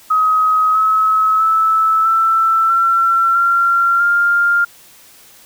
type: tone with pitch steps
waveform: sine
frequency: 1266 / 1287.4 / 1309.1 / 1331.2 / 1353.7 / 1376.6 / 1399.9 Hz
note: D#6 / E6 / E6 / E6 / E6 / F6 / F6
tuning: +30 / -41 / -12 / +17 / +46 / -25 / +4 cents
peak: -10 dBFS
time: 0.1-4.65 s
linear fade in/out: 10 ms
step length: 650 ms
effects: white hiss -44 dBFS RMS until 5.45 s